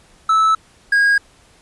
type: tone pair in turn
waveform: triangle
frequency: 1308 / 1635.6 Hz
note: E6 / G#6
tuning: -14 / -27 cents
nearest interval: major third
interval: 387 cents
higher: second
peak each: -9 dBFS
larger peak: neither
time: 0.29-0.55 / 0.92-1.18 s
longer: neither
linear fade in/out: 5 ms
effects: pink hiss -51 dBFS RMS until 1.61 s + resampled to 24000 Hz